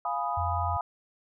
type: chord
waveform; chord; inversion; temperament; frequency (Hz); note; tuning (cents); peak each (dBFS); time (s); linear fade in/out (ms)
sine; F half-diminished seventh; none; equal; 698.5 / 830.6 / 987.8 / 1244.5; F5 / Ab5 / Cb6 / Eb6; 0 / 0 / 0 / 0; -33; 0.05-0.81; 2
type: tone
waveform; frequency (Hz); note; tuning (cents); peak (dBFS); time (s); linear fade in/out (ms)
sine; 87.31; F2; 0; -30; 0.37-0.77; 5
effects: none